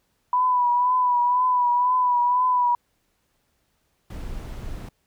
sine tone with vibrato, 987.8 Hz, B5, in tune, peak -17 dBFS, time 0.33-2.75 s, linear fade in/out 2 ms, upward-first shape triangle, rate 2 Hz, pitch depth 45 cents each way
brown noise, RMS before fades -33 dBFS, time 4.1-4.89 s, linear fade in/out 5 ms
effects pink hiss -70 dBFS RMS until 5.06 s

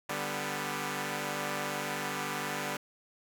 5% pulse chord, G major, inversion second, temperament equal, 146.83 / 196 / 246.9 Hz, D3 / G3 / B3, 0 / 0 / 0 cents, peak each -26 dBFS, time 0.09-2.77 s, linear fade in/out 5 ms, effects none

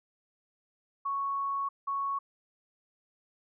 sine tone bursts at uneven times, 1108.7 Hz, C#6, in tune, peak -29 dBFS, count 2, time 1.05-1.69 / 1.87-2.19 s, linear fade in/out 10 ms, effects none

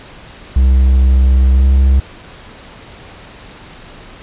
triangle tone with pitch glide, 65 to 66.75 Hz, C2 to C2, -11 to +35 cents, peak -4 dBFS, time 0.56-2 s, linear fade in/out 5 ms, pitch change +46 cents, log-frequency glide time 1.53-1.68 s, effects pink hiss -36 dBFS RMS until 4.22 s + resampled to 8000 Hz

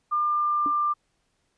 sine tone with pitch glide, 1200 to 1189.6 Hz, D6 to D6, +37 to +22 cents, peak -21 dBFS, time 0.11-0.94 s, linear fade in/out 20 ms, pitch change -15 cents, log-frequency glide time 0.22-0.79 s
sine tone with exponential decay, 289.8 Hz, D4, 23 cents flat, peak -27 dBFS, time 0.66-0.75 s, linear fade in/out 1 ms, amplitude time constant 19 ms
effects pink hiss -72 dBFS RMS until 1.57 s + resampled to 22050 Hz

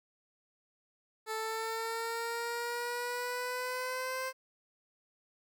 15% pulse exponential sweep, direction up, 437.6 to 523.3 Hz, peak -28 dBFS, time 1.26-4.33 s, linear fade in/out 50 ms, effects none

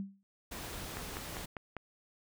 sine tone with exponential decay, 196 Hz, G3, in tune, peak -33 dBFS, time 0-0.23 s, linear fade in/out 0 ms, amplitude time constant 48 ms
pink noise, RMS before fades -43 dBFS, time 0.51-1.46 s, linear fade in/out 10 ms
click train, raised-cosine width 0.5 ms, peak -25 dBFS, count 5, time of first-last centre 0.97-1.767 s, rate 5.02 Hz
effects none

